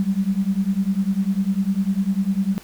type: beating tone pair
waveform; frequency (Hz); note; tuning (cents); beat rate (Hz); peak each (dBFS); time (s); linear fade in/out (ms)
sine; 189.5 / 199.5; F#3 / G3; +42 / +31; 10; -21; 0-2.58; 0
effects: pink hiss -45 dBFS RMS until 2.63 s